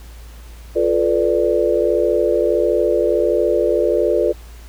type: chord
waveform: sine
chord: B half-diminished seventh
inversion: second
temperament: equal with one note detuned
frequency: 349.2 / 432.4 / 493.9 / 587.3 Hz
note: F4 / A4 / B4 / D5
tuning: 0 / -30 / 0 / 0 cents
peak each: -19 dBFS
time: 0.75-4.33 s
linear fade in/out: 20 ms
effects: added 57 Hz sine -35 dBFS peak until 4.68 s + pink hiss -46 dBFS RMS until 4.68 s